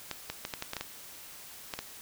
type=clicks; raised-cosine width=0.2 ms; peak=-17 dBFS; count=10; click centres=0.113 / 0.3 / 0.451 / 0.538 / 0.624 / 0.734 / 0.767 / 0.81 / 1.738 / 1.79 s; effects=white hiss -48 dBFS RMS until 2.01 s